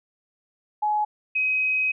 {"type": "tone pair in turn", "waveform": "sine", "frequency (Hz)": [844, 2529], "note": ["G#5", "D#7"], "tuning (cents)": [28, 28], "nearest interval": "octave + perfect fifth", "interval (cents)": 1900, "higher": "second", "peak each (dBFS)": -20, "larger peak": "neither", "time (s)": [[0.82, 1.05], [1.35, 1.92]], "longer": "second", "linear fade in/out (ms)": 10, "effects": []}